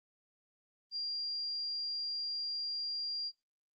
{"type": "tone", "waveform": "sine", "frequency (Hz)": 4775, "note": "D8", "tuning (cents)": 28, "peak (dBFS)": -35, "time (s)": [0.91, 3.32], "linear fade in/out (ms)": 50, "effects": ["noise-tail reverb RT60 0.2 s tail -19 dB re dry", "Opus 24 kbps"]}